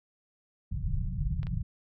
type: low-pass noise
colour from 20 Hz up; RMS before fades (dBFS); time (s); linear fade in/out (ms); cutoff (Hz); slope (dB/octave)
pink; -31; 0.71-1.63; 10; 180; 96
type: clicks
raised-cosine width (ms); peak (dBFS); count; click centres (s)
0.3; -30; 2; 1.431 / 1.469
effects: none